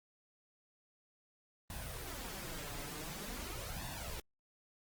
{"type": "noise with flanger", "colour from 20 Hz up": "pink", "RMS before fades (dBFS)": -44, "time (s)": [1.7, 4.2], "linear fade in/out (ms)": 2, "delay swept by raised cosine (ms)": [1.1, 7], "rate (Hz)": 0.46, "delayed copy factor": 0.7, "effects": ["Opus 24 kbps"]}